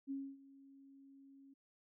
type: tone with ADSR envelope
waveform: sine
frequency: 273.8 Hz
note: C#4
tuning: 21 cents flat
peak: -38 dBFS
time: 0.07-1.54 s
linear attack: 38 ms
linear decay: 260 ms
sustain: -20 dB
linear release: 10 ms
effects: none